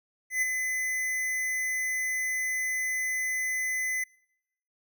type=tone with ADSR envelope; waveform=square; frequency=2025 Hz; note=B6; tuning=43 cents sharp; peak=-23 dBFS; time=0.3-4.04 s; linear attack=120 ms; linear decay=18 ms; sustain=-5 dB; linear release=6 ms; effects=noise-tail reverb RT60 0.8 s tail -26 dB re dry